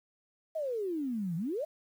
sine exponential two-way sweep, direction down then up, 659.3 to 158.6 to 659.3 Hz, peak -31 dBFS, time 0.55-1.65 s, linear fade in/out 10 ms, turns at 1.36 s, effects 10-bit

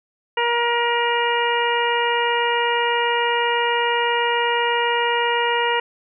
harmonic tone, 473.9 Hz, A#4, 28 cents sharp, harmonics 1 / 2 / 3 / 4 / 5 / 6, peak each -23 / -21 / -28 / -25 / -29 / -26 dBFS, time 0.37-5.8 s, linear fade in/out 5 ms, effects none

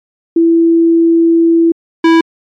sine / square tone pair in turn, 332.6 / 329 Hz, E4 / E4, +16 / -3 cents, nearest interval unison, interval 19 cents, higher first, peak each -5 dBFS, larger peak neither, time 0.36-1.72 / 2.04-2.21 s, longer first, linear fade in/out 5 ms, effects low-pass 3000 Hz 12 dB/octave + MP3 64 kbps

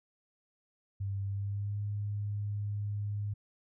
sine tone with pitch glide, 98.7 to 102.95 Hz, G2 to G#2, +12 to -15 cents, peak -32 dBFS, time 1-3.34 s, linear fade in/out 10 ms, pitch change +73 cents, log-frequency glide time 1.26-1.8 s, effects none

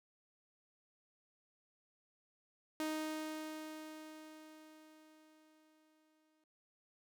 sawtooth tone with exponential decay, 311.1 Hz, D#4, in tune, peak -32 dBFS, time 2.8-6.44 s, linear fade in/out 1 ms, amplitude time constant 790 ms, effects none

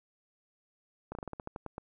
slowing click train, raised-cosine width 1 ms, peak -25 dBFS, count 11, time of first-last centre 1.12-1.781 s, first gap 31 ms, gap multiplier 1.16, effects none

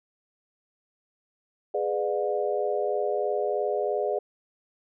sine chord, G# diminished seventh, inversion none, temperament just, 415.3 / 498.4 / 598 / 717.6 Hz, G#4 / B4 / D5 / F5, 0 / +16 / +31 / +47 cents, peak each -28 / -31 / -29 / -32 dBFS, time 1.74-4.19 s, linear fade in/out 5 ms, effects none

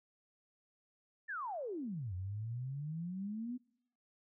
sine exponential two-way sweep, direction down then up, 1837 to 88.9 to 254.4 Hz, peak -38 dBFS, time 1.28-3.58 s, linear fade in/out 20 ms, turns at 2.14 s, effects noise-tail reverb RT60 0.7 s tail -23 dB re dry

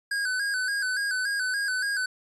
square tone with vibrato, 1568 Hz, G6, in tune, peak -26 dBFS, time 0.11-2.06 s, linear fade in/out 5 ms, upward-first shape square, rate 3.5 Hz, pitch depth 67 cents each way, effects resampled to 24000 Hz

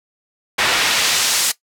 pink noise with band-pass filter sweep, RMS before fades -17 dBFS, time 0.58-1.52 s, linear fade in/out 10 ms, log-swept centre 2100 to 7700 Hz, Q 0.71, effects noise-tail reverb RT60 0.1 s tail -17 dB re dry

